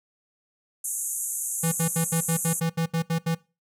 white band-pass noise, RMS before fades -30 dBFS, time 0.84-2.6 s, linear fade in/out 5 ms, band 6500 to 12000 Hz, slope 96 dB/octave
square tone bursts, 164.81 Hz, E3, in tune, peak -23 dBFS, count 11, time 1.63-3.35 s, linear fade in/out 10 ms, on 90 ms, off 73 ms
effects noise-tail reverb RT60 0.3 s tail -22 dB re dry

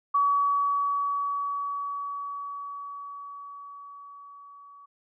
sine tone with level ramp, 1135 Hz, C#6, 41 cents sharp, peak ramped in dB -19 to -47 dBFS, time 0.14-4.86 s, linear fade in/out 10 ms, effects none

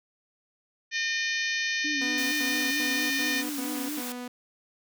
harmonic tone, 608 Hz, D#5, 40 cents flat, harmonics 3 / 4 / 5 / 6 / 7 / 8 / 9 / 10, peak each -29 / -32 / -38 / -37 / -38 / -41 / -40 / -39 dBFS, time 0.91-3.44 s, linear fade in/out 50 ms
sine tone with vibrato, 287.4 Hz, D4, 37 cents flat, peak -32 dBFS, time 1.84-4.01 s, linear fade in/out 10 ms, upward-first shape sine, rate 4.4 Hz, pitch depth 81 cents each way
sawtooth tone bursts, 246.9 Hz, B3, in tune, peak -31 dBFS, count 6, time 2.01-4.28 s, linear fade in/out 5 ms, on 310 ms, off 82 ms
white high-pass noise, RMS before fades -37 dBFS, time 2.18-4.12 s, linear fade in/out 0 ms, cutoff 550 Hz, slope 12 dB/octave
effects none

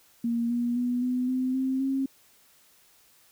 sine tone with pitch steps, 234.1 / 239.6 / 245.2 / 250.9 / 256.8 / 262.8 / 268.9 Hz, A#3 / A#3 / B3 / B3 / C4 / C4 / C4, +8 / +48 / -12 / +28 / -32 / +8 / +47 cents, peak -24 dBFS, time 0.24-2.06 s, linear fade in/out 5 ms, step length 260 ms, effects white hiss -60 dBFS RMS until 3.31 s

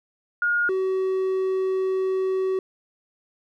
sine / triangle tone pair in turn, 1428 / 378.2 Hz, F6 / F#4, +38 / +38 cents, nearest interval octave + major seventh, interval 2300 cents, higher first, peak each -19 dBFS, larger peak neither, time 0.42-0.69 / 0.69-2.59 s, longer second, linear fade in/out 2 ms, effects none

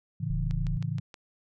sine chord, A major, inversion none, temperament equal with one note detuned, 109.37 / 138.59 / 164.81 Hz, A2 / C#3 / E3, -10 / 0 / 0 cents, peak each -33 / -32 / -33 dBFS, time 0.2-1 s, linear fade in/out 10 ms
sine tone, 37.26 Hz, D1, 26 cents sharp, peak -29 dBFS, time 0.3-0.77 s, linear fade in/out 0 ms
click train, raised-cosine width 0.2 ms, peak -27 dBFS, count 5, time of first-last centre 0.51-1.142 s, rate 6.33 Hz
effects none

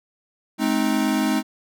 square chord, Ab major, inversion none, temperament equal with one note detuned, 212.8 / 261.6 / 311.1 Hz, Ab3 / C4 / Eb4, +42 / 0 / 0 cents, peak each -24 dBFS, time 0.58-1.43 s, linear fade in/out 50 ms, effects none

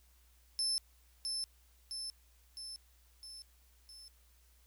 35% pulse tone with echo, 5274 Hz, E8, in tune, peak -29 dBFS, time 0.59-0.78 s, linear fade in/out 0 ms, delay 660 ms, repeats 5, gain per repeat -4 dB, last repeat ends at 4.08 s, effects added 60 Hz sine -64 dBFS peak until 4.66 s + white hiss -70 dBFS RMS until 4.66 s

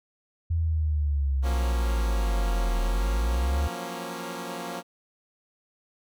sine linear two-way sweep, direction down then up, 84 to 39.33 to 74.1 Hz, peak -22 dBFS, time 0.5-3.68 s, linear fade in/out 10 ms, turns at 2.83 s
10% pulse chord, Gb major seventh, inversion third, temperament equal with one note detuned, 174.61 / 185 / 233.1 / 275.4 Hz, F3 / Gb3 / Bb3 / Db4, 0 / 0 / 0 / -11 cents, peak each -29 / -34 / -29 / -31 dBFS, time 1.42-4.83 s, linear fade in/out 50 ms
effects none

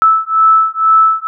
sine beating tone pair, 1310 / 1312.1 Hz, E6 / E6, -11 / -8 cents, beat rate 2.1 Hz, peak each -10 dBFS, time 0.02-1.27 s, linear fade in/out 0 ms, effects none

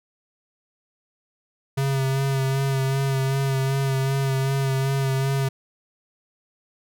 square tone with vibrato, 135.3 Hz, C#3, 42 cents flat, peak -21 dBFS, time 1.77-5.49 s, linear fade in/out 10 ms, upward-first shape sine, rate 2.6 Hz, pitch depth 25 cents each way, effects none

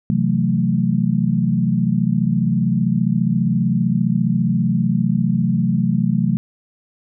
sine chord, F# half-diminished seventh, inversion second, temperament equal, 130.81 / 164.81 / 185 / 220 Hz, C3 / E3 / F#3 / A3, 0 / 0 / 0 / 0 cents, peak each -21 / -21 / -19 / -20 dBFS, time 0.1-6.37 s, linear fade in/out 0 ms, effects none

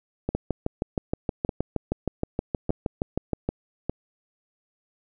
two click trains, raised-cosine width 2 ms, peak -12 / -11 dBFS, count 4 / 21, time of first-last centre 0.29-3.896 / 0.35-3.49 s, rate 0.832 / 6.37 Hz, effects none

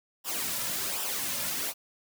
white noise with flanger, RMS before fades -32 dBFS, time 0.24-1.74 s, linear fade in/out 50 ms, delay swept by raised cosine 0.46 to 2.66 ms, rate 1.3 Hz, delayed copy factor -0.6, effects none

